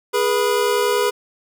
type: tone cluster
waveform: square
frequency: 414.4 / 484.8 / 987 Hz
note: G#4 / B4 / B5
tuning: -4 / -32 / -1 cents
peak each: -20 / -21 / -24 dBFS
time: 0.13-1.11 s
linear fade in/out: 20 ms
effects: none